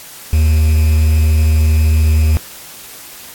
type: tone with quantisation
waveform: triangle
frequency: 77.78 Hz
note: D#2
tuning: in tune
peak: -6 dBFS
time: 0.33-2.37 s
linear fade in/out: 0 ms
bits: 5
effects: white hiss -34 dBFS RMS until 3.34 s + AAC 64 kbps